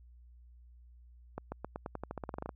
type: accelerating click train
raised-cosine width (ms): 1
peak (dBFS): -24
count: 16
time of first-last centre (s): 1.38-2.492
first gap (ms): 140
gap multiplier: 0.9
effects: added 60 Hz sine -54 dBFS peak until 2.55 s